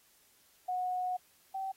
sine tone pair in turn, 731 / 770.7 Hz, F#5 / G5, -21 / -30 cents, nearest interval minor second, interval 91 cents, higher second, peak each -31 / -34 dBFS, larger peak first, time 0.68-1.17 / 1.54-1.72 s, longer first, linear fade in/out 10 ms, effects white hiss -66 dBFS RMS until 1.76 s + AAC 48 kbps

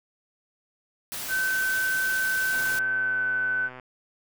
white noise, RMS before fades -34 dBFS, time 1.12-2.79 s, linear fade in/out 0 ms
sine tone with pitch glide, 1532 to 1510.9 Hz, G6 to F#6, -40 to +36 cents, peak -23 dBFS, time 1.28-3.7 s, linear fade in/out 50 ms, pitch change -24 cents, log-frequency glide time 2.87-3.25 s
click train, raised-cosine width 0.5 ms, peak -27 dBFS, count 162, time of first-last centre 2.53-3.798 s, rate 127 Hz
effects none

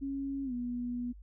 sine tone with pitch glide, 274.9 to 243.5 Hz, C#4 to B3, -14 to -24 cents, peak -33 dBFS, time 0.01-1.13 s, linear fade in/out 20 ms, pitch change -210 cents, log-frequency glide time 0.44-0.53 s, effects added 50 Hz sine -48 dBFS peak until 1.22 s

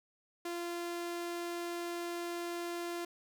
sawtooth tone, 345.1 Hz, F4, 21 cents flat, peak -33 dBFS, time 0.45-3.05 s, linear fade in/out 5 ms, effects none

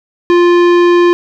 sine tone with tanh clipping, 349.2 Hz, F4, in tune, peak -7 dBFS, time 0.3-1.13 s, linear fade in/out 0 ms, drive 17 dB, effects none

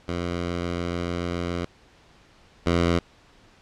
10% pulse tone pair in turn, 87 / 85.85 Hz, F2 / F2, -6 / -29 cents, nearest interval unison, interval 23 cents, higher first, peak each -18 / -11 dBFS, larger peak second, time 0.08-1.65 / 2.66-2.99 s, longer first, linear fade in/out 5 ms, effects pink hiss -55 dBFS RMS until 3.61 s + low-pass 5000 Hz 12 dB/octave

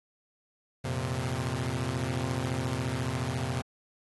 sawtooth chord, F suspended fourth, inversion none, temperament equal, 87.31 / 116.54 / 130.81 Hz, F2 / Bb2 / C3, 0 / 0 / 0 cents, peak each -33 / -30 / -28 dBFS, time 0.84-3.62 s, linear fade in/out 10 ms, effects AAC 32 kbps

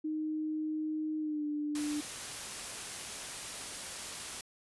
sine tone with pitch glide, 309.9 to 296.9 Hz, D#4 to D4, -7 to +19 cents, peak -32 dBFS, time 0.04-2.01 s, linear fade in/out 10 ms, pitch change -74 cents, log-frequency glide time 1.19-1.45 s
white noise, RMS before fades -41 dBFS, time 1.75-4.41 s, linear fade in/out 2 ms
effects resampled to 24000 Hz

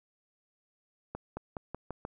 accelerating click train, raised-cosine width 1 ms, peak -23 dBFS, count 6, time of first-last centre 1.15-2.051 s, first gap 220 ms, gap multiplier 0.9, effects none

